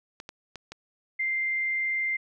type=clicks; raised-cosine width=0.2 ms; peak=-22 dBFS; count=4; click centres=0.201 / 0.291 / 0.557 / 0.72 s
type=tone; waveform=sine; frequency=2093 Hz; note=C7; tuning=in tune; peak=-25 dBFS; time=1.19-2.17 s; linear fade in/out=10 ms
effects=none